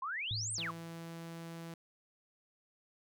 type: exponential two-way sweep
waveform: sine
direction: up then down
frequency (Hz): 1000 to 9060 to 1000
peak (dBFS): -36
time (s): 0.02-0.71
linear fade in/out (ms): 5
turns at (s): 0.53
type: tone with exponential decay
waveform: sine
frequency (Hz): 108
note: A2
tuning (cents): -32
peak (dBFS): -35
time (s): 0.31-1.1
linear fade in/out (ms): 0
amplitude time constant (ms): 170
type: tone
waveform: sawtooth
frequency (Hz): 166.4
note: E3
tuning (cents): +17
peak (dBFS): -40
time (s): 0.58-1.74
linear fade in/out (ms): 2
effects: none